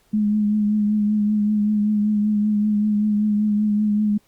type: tone with vibrato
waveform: sine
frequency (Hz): 210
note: G#3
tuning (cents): +19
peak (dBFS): -16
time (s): 0.13-4.18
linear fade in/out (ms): 10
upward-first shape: triangle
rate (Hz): 5.2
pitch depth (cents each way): 34
effects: pink hiss -61 dBFS RMS until 4.27 s + Opus 48 kbps